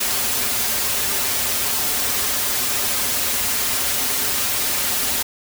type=noise with comb filter; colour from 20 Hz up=white; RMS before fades=-21 dBFS; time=0-5.23 s; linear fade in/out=10 ms; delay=6.1 ms; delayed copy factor=-0.8; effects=none